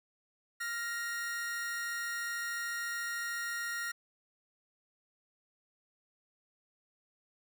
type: tone pair together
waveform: 45% pulse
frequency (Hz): 1396.9 / 1873.8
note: F6 / A#6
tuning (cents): 0 / +8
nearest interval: perfect fourth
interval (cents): 508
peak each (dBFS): -39 / -37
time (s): 0.6-3.92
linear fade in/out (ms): 10
effects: none